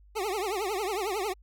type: tone with vibrato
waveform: 25% pulse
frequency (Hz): 400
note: G4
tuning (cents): +35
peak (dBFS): -25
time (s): 0.15-1.34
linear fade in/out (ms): 20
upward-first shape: triangle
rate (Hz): 11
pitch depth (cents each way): 220
effects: added 50 Hz sine -53 dBFS peak until 1.42 s